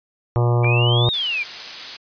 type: harmonic tone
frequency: 120 Hz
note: B2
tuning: 49 cents flat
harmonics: 1 / 3 / 4 / 5 / 6 / 7 / 8 / 9 / 10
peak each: -15 / -25 / -27 / -29 / -31 / -32 / -33 / -34 / -35 dBFS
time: 0.36-1.09 s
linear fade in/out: 0 ms
type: exponential two-way sweep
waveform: sine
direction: up then down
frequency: 2293 to 3800 to 2293 Hz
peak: -20 dBFS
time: 0.63-1.44 s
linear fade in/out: 20 ms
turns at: 1.1 s
type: click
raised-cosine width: 0.5 ms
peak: -16 dBFS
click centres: 0.645 s
type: noise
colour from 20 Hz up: blue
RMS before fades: -25 dBFS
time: 1.13-1.97 s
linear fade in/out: 10 ms
effects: resampled to 11025 Hz